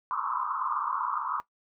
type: band-pass noise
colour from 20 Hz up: white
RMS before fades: -31 dBFS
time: 0.11-1.4 s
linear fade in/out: 0 ms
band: 940 to 1300 Hz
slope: 96 dB/octave
effects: noise-tail reverb RT60 0.1 s tail -17 dB re dry